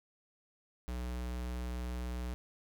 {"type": "tone", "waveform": "square", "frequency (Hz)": 61.2, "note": "B1", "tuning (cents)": -15, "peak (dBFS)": -37, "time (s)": [0.88, 2.34], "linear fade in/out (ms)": 0, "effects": []}